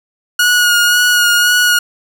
sawtooth tone with vibrato, 1446 Hz, F#6, 40 cents flat, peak -5 dBFS, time 0.39-1.79 s, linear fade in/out 5 ms, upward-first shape sine, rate 1.9 Hz, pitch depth 21 cents each way, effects none

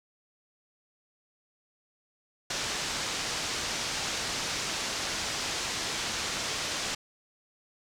white low-pass noise, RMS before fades -33 dBFS, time 2.5-6.95 s, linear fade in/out 5 ms, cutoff 6700 Hz, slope 24 dB/octave, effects none

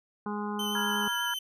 harmonic tone, 207.7 Hz, G#3, in tune, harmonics 1 / 2 / 4 / 5 / 6 / 7, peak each -33 / -38 / -39 / -39 / -43 / -46 dBFS, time 0.26-1.08 s, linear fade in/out 2 ms
40% pulse tone with vibrato, 3056 Hz, G7, 45 cents flat, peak -31 dBFS, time 0.59-1.39 s, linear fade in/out 5 ms, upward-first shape sine, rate 8.2 Hz, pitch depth 16 cents each way
sine chord, F diminished, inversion second, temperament equal with one note detuned, 965.8 / 1396.9 / 1661.2 Hz, Cb6 / F6 / Ab6, -39 / 0 / 0 cents, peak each -34 dBFS, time 0.75-1.34 s, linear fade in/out 2 ms
effects none

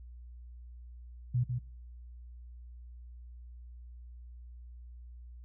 sine tone with echo, 123.47 Hz, B2, in tune, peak -26 dBFS, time 1.34-1.44 s, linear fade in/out 10 ms, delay 150 ms, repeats 1, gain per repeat -5 dB, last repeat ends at 1.59 s, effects noise-tail reverb RT60 0.4 s tail -19 dB re dry + added 60 Hz sine -46 dBFS peak until 5.44 s

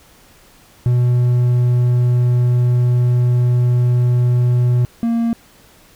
triangle tone pair in turn, 122.7 / 231.6 Hz, B2 / A#3, -11 / -11 cents, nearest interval major seventh, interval 1100 cents, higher second, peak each -9 / -12 dBFS, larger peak first, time 0.86-4.85 / 5.03-5.33 s, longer first, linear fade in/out 0 ms, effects pink hiss -48 dBFS RMS until 5.95 s

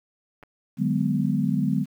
clicks, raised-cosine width 0.5 ms, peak -31 dBFS, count 2, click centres 0.428 / 0.435 s
sine chord, G# half-diminished seventh, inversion second, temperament just, 149.51 / 186.89 / 207.7 / 249.2 Hz, D3 / F#3 / G#3 / B3, +31 / +18 / 0 / +16 cents, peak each -26 dBFS, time 0.77-1.86 s, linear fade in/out 50 ms
effects 9-bit

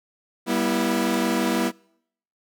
sawtooth chord, E minor, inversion first, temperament equal with one note detuned, 196 / 241.9 / 329.6 Hz, G3 / B3 / E4, 0 / -36 / 0 cents, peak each -23 / -20 / -21 dBFS, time 0.46-1.72 s, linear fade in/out 50 ms, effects noise-tail reverb RT60 0.7 s tail -26 dB re dry

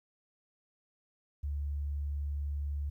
sine tone, 72 Hz, D2, 34 cents flat, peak -32 dBFS, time 1.43-2.9 s, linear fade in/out 10 ms, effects 12-bit

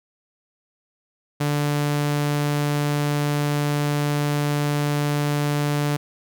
sawtooth tone, 146.3 Hz, D3, 6 cents flat, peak -16 dBFS, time 1.4-5.97 s, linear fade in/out 10 ms, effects none

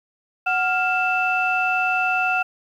sine tone cluster, 743 / 1399 / 2655 Hz, F#5 / F6 / E7, +7 / +3 / +12 cents, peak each -22 dBFS, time 0.46-2.43 s, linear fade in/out 10 ms, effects tanh soft clip ceiling -9 dBFS + 9-bit

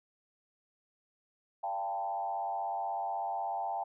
sine tone with frequency modulation, 788 Hz, G5, 9 cents sharp, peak -32 dBFS, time 1.63-3.84 s, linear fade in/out 10 ms, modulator 96.3 Hz, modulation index 1.2, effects none

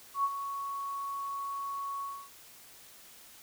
sine tone with ADSR envelope, 1112 Hz, C#6, 5 cents sharp, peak -24 dBFS, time 0.14-2.3 s, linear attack 100 ms, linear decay 46 ms, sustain -10 dB, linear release 280 ms, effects white hiss -54 dBFS RMS until 3.42 s

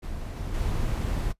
brown noise with level steps, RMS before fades -34 / -32 / -27 dBFS, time 0.02-1.33 s, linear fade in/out 20 ms, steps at 0.36 / 0.54 s, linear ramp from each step 5 ms, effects noise-tail reverb RT60 0.1 s tail -19 dB re dry + resampled to 32000 Hz

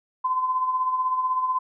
sine tone with tremolo, 1024 Hz, C6, 38 cents flat, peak -19 dBFS, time 0.24-1.59 s, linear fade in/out 10 ms, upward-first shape sine, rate 16 Hz, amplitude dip 50%, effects none

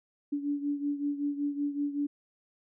sine beating tone pair, 286.6 / 291.9 Hz, D4 / D4, -42 / -10 cents, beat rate 5.3 Hz, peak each -30 / -35 dBFS, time 0.32-2.07 s, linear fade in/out 10 ms, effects none

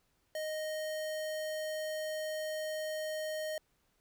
square tone, 621 Hz, D#5, 3 cents flat, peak -36 dBFS, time 0.35-3.58 s, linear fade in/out 2 ms, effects pink hiss -75 dBFS RMS until 4 s

